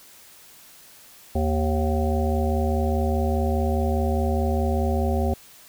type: harmonic tone with a mistuned harmonic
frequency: 77.78 Hz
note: D#2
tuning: in tune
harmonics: 1 / 3 / 5 / 7 / 9 / 10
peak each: -22 / -27 / -29 / -30 / -32 / -32 dBFS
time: 1.35-5.34 s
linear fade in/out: 5 ms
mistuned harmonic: 10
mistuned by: -29 cents
effects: white hiss -49 dBFS RMS until 5.68 s